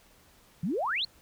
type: exponential sweep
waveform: sine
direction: up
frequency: 150.8 to 4483 Hz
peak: -27 dBFS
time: 0.63-1.05 s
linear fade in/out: 5 ms
effects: pink hiss -60 dBFS RMS until 1.21 s